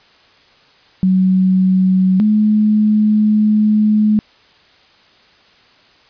sine tone pair in turn, 187.1 / 212.8 Hz, F#3 / G#3, +20 / +42 cents, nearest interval major second, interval 222 cents, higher second, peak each -9 dBFS, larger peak neither, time 1.03-2.2 / 2.2-4.19 s, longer second, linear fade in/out 0 ms, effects white hiss -49 dBFS RMS until 6.09 s + resampled to 11025 Hz

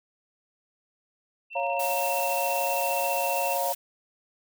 sine tone with tremolo, 2693 Hz, E7, 36 cents sharp, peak -32 dBFS, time 1.5-3.58 s, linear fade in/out 50 ms, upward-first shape square, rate 15 Hz, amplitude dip 40%
sine chord, Bb minor, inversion first, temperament equal, 554.4 / 698.5 / 932.3 Hz, Db5 / F5 / Bb5, 0 / 0 / 0 cents, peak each -30 / -29 / -30 dBFS, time 1.55-3.73 s, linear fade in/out 10 ms
blue noise, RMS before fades -33 dBFS, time 1.79-3.75 s, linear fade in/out 10 ms
effects none

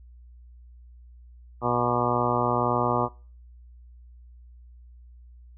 harmonic tone with a mistuned harmonic, 121.6 Hz, B2, 26 cents flat, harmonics 1 / 2 / 3 / 4 / 5 / 6 / 7 / 8 / 9 / 10, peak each -31 / -31 / -31 / -31 / -31 / -31 / -31 / -31 / -31 / -31 dBFS, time 1.61-3.09 s, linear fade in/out 50 ms, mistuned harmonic 10, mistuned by -21 cents, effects noise-tail reverb RT60 0.4 s tail -22 dB re dry + added 60 Hz sine -46 dBFS peak until 5.57 s

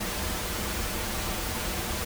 pink noise with comb filter, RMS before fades -31 dBFS, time 0-2.05 s, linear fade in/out 10 ms, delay 7.3 ms, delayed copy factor -0.55, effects none

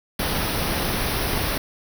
pink band-stop noise, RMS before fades -24 dBFS, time 0.19-1.58 s, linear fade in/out 5 ms, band 5900 to 9100 Hz, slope 96 dB/octave, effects none

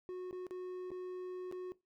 triangle tone with dropouts, 365.6 Hz, F#4, 21 cents flat, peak -38 dBFS, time 0.09-1.72 s, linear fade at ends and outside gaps 0 ms, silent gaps 0.31-0.328 / 0.467-0.509 / 0.905-0.916 / 1.514-1.524 s, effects noise-tail reverb RT60 0.2 s tail -18 dB re dry

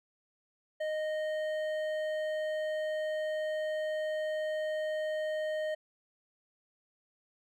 sine tone with hard clipping, 619 Hz, D#5, 9 cents flat, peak -33 dBFS, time 0.8-5.75 s, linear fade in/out 10 ms, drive 9 dB, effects none

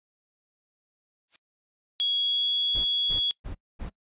blue noise with exponential growth, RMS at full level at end -38 dBFS, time 1.28-1.36 s, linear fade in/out 2 ms, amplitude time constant 16 ms
sine tone with pitch glide, 3331 to 3354 Hz, G#7 to G#7, +4 to +16 cents, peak -22 dBFS, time 2-3.31 s, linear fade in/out 0 ms, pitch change +12 cents, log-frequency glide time 2.22-2.5 s
brown noise bursts, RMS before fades -35 dBFS, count 4, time 2.74-3.9 s, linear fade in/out 20 ms, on 110 ms, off 240 ms
effects noise-tail reverb RT60 0.1 s tail -23 dB re dry + resampled to 8000 Hz

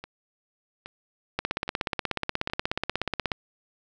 two click trains, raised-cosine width 0.3 ms, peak -22 / -10 dBFS, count 5 / 33, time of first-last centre 0.04-3.319 / 1.39-3.318 s, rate 1.22 / 16.6 Hz, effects none

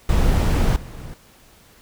brown noise with level steps, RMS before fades -17 / -34 dBFS, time 0.09-1.14 s, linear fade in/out 2 ms, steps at 0.76 s, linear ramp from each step 2 ms, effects pink hiss -51 dBFS RMS until 1.81 s

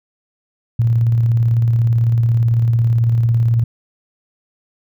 sine tone with tremolo, 116.1 Hz, A#2, 7 cents flat, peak -10 dBFS, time 0.79-3.64 s, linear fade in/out 5 ms, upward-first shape square, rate 18 Hz, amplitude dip 25%, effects none

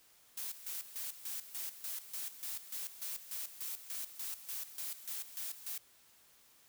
blue noise with tremolo, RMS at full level -41 dBFS, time 0.37-5.78 s, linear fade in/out 5 ms, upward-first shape square, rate 3.4 Hz, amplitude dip 75%, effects white hiss -65 dBFS RMS until 6.68 s

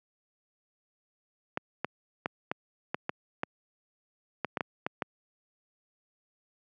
clicks, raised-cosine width 0.5 ms, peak -14 dBFS, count 12, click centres 1.574 / 1.846 / 2.259 / 2.515 / 2.945 / 3.094 / 3.434 / 4.447 / 4.572 / 4.608 / 4.865 / 5.022 s, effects high-pass 150 Hz 12 dB/octave

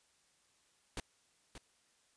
pink noise with echo, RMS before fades -40 dBFS, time 0.97-1 s, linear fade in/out 2 ms, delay 580 ms, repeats 1, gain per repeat -10 dB, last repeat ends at 1.58 s, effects white hiss -72 dBFS RMS until 2.16 s + resampled to 22050 Hz

